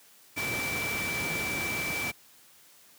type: tone in noise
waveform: sine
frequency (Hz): 2325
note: D7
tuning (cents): -18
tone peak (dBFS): -31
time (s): 0.36-2.12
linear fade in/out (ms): 20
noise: pink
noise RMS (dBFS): -34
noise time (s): 0.36-2.12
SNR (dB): 0
effects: white hiss -57 dBFS RMS until 2.98 s + high-pass 100 Hz 12 dB/octave